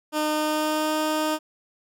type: tone with pitch glide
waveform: 15% pulse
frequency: 305.1 to 309.2 Hz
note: D#4 to D#4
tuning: -34 to -11 cents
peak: -16 dBFS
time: 0.12-1.39 s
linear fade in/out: 50 ms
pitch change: +23 cents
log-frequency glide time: 0.28-0.96 s
effects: none